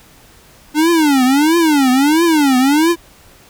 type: tone with vibrato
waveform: square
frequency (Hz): 293.7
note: D4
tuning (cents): 0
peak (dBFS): -10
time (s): 0.74-2.96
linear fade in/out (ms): 50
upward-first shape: triangle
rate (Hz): 1.5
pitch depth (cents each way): 290
effects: pink hiss -45 dBFS RMS until 3.49 s